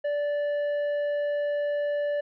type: tone with tanh clipping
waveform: triangle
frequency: 583 Hz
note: D5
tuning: 13 cents flat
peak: -26 dBFS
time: 0.04-2.21 s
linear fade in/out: 10 ms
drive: 11 dB
effects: none